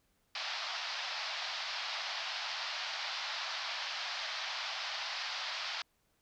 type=band-pass noise; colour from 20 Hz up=white; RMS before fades=-39 dBFS; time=0.35-5.82 s; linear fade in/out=2 ms; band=640 to 5100 Hz; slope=48 dB/octave; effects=pink hiss -75 dBFS RMS until 6.21 s